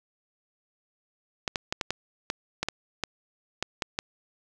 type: clicks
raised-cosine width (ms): 0.2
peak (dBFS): -10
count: 12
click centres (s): 1.478 / 1.558 / 1.725 / 1.812 / 1.906 / 2.301 / 2.63 / 2.686 / 3.037 / 3.626 / 3.822 / 3.989
effects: none